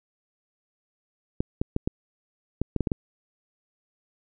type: clicks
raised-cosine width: 3 ms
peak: -11 dBFS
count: 9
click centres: 1.405 / 1.615 / 1.764 / 1.875 / 2.616 / 2.763 / 2.807 / 2.872 / 2.918 s
effects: none